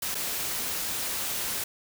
white noise with dropouts, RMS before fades -31 dBFS, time 0.02-1.64 s, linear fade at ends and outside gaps 5 ms, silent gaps 0.146-0.151 s, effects none

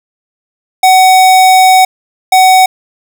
square tone bursts at uneven times, 750 Hz, F#5, 23 cents sharp, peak -3 dBFS, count 2, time 0.83-1.85 / 2.32-2.66 s, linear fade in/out 5 ms, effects none

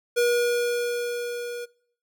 square tone with level ramp, 480.5 Hz, B4, 48 cents flat, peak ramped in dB -19 to -33 dBFS, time 0.16-1.66 s, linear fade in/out 20 ms, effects noise-tail reverb RT60 0.6 s tail -22 dB re dry

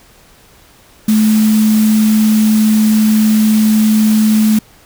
sine tone in noise, 216.4 Hz, A3, 29 cents flat, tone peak -7 dBFS, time 1.08-4.59 s, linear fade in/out 5 ms, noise white, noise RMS -24 dBFS, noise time 1.08-4.59 s, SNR +14 dB, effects pink hiss -45 dBFS RMS until 4.85 s

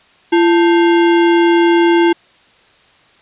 sine tone with sample-and-hold, 339.9 Hz, F4, 47 cents flat, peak -7 dBFS, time 0.32-2.13 s, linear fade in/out 10 ms, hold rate 1225 Hz, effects white hiss -49 dBFS RMS until 3.21 s + resampled to 8000 Hz

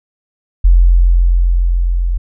sine tone with level ramp, 43.65 Hz, F1, in tune, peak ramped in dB -3 to -12 dBFS, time 0.64-2.18 s, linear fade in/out 10 ms, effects none

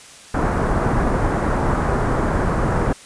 pink low-pass noise, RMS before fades -19 dBFS, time 0.34-2.93 s, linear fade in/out 5 ms, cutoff 1500 Hz, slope 24 dB/octave, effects white hiss -42 dBFS RMS until 3.05 s + resampled to 22050 Hz

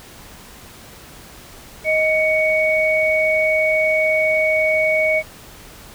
sine tone pair together, 627 / 2234 Hz, D#5 / C#7, +13 / +13 cents, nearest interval octave + minor seventh, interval 2200 cents, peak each -17 / -17 dBFS, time 1.84-5.23 s, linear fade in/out 50 ms, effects pink hiss -41 dBFS RMS until 5.94 s

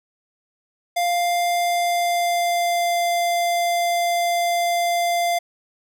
square tone with pitch glide, 698.5 to 692.9 Hz, F5 to F5, 0 to -14 cents, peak -19 dBFS, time 0.96-5.39 s, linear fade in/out 10 ms, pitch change -14 cents, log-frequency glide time 1.55-3.02 s, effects none

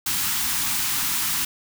white band-stop noise, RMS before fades -24 dBFS, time 0.06-1.45 s, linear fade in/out 5 ms, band 330 to 810 Hz, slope 48 dB/octave, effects none

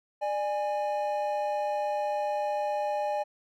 triangle tone pair together, 597.4 / 827 Hz, D5 / G#5, +29 / -8 cents, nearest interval tritone, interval 563 cents, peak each -28 dBFS, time 0.21-3.24 s, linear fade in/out 20 ms, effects none

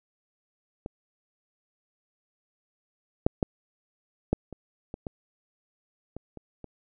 clicks, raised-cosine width 2 ms, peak -21 / -6 / -10 / -9 / -26 / -22 / -20 / -24 / -28 / -27 dBFS, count 10, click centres 0.861 / 3.265 / 3.428 / 4.33 / 4.527 / 4.941 / 5.068 / 6.166 / 6.373 / 6.643 s, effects none

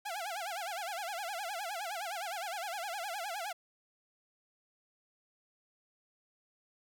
sawtooth tone with vibrato, 749 Hz, F#5, 21 cents sharp, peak -33 dBFS, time 0.05-3.53 s, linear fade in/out 10 ms, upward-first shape sine, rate 9.7 Hz, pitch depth 210 cents each way, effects none

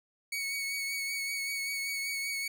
sawtooth tone with vibrato, 2226 Hz, C#7, 7 cents sharp, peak -29 dBFS, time 0.32-2.48 s, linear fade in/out 5 ms, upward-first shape triangle, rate 5.2 Hz, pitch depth 27 cents each way, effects none

